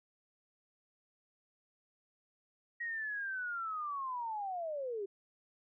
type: linear sweep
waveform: sine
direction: down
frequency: 1902 to 381.1 Hz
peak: -36 dBFS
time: 2.8-5.06 s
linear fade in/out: 10 ms
effects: none